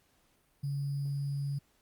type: tone with sample-and-hold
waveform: sine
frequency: 140.8 Hz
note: C#3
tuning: 27 cents sharp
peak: -31 dBFS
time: 0.63-1.59 s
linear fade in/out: 10 ms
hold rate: 4900 Hz
effects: pink hiss -70 dBFS RMS until 1.81 s + Opus 48 kbps